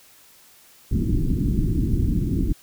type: low-pass noise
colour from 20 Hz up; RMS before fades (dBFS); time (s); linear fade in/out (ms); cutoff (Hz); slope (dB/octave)
pink; -21; 0.91-2.53; 10; 330; 48
effects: white hiss -52 dBFS RMS until 2.62 s